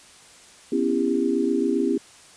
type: chord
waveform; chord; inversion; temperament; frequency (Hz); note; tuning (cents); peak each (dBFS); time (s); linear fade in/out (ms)
sine; C# half-diminished seventh; third; just; 249.5 / 277.2 / 332.6 / 399.1; B3 / C#4 / E4 / G4; +18 / 0 / +16 / +31; -25; 0.72-1.98; 5
effects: white hiss -49 dBFS RMS until 2.36 s + resampled to 22050 Hz